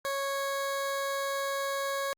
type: tone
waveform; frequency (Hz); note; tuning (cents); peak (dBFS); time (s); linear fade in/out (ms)
20% pulse; 552; C#5; -7; -25; 0.05-2.13; 0
effects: Opus 48 kbps